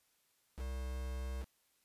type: tone with quantisation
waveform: triangle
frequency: 64.4 Hz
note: C2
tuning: 27 cents flat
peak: -36 dBFS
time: 0.56-1.46 s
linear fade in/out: 50 ms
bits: 8
effects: white hiss -75 dBFS RMS until 1.84 s + resampled to 32000 Hz